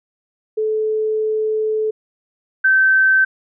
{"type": "tone pair in turn", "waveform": "sine", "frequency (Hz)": [433.7, 1545.5], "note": ["A4", "G6"], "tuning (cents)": [-25, -25], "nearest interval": "octave + minor seventh", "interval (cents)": 2200, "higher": "second", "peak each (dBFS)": [-16, -10], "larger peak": "second", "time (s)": [[0.57, 1.91], [2.64, 3.25]], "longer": "first", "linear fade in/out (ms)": 10, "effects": []}